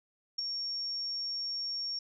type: tone with ADSR envelope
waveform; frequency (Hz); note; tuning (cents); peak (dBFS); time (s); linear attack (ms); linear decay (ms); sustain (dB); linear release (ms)
sine; 5520; F8; -21; -26; 0.38-1.99; 12; 3; -7; 4
effects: none